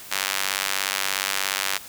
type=tone with high-pass filter; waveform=sawtooth; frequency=96.9 Hz; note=G2; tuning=20 cents flat; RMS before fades=-26 dBFS; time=0.11-1.78 s; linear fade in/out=10 ms; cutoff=1700 Hz; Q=0.67; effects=white hiss -41 dBFS RMS until 1.88 s